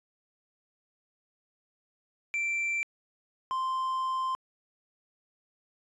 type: tone pair in turn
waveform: triangle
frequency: 2347 / 1043.4 Hz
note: D7 / C6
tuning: -2 / -5 cents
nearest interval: octave + major second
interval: 1403 cents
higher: first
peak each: -26 dBFS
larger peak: neither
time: 2.34-2.83 / 3.51-4.35 s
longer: second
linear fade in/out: 0 ms
effects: resampled to 24000 Hz